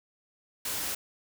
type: noise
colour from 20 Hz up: white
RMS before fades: -33 dBFS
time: 0.65-0.95 s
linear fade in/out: 5 ms
effects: none